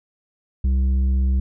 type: tone with tanh clipping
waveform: triangle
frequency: 65.41 Hz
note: C2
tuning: in tune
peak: -17 dBFS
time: 0.64-1.4 s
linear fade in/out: 5 ms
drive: 11 dB
effects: none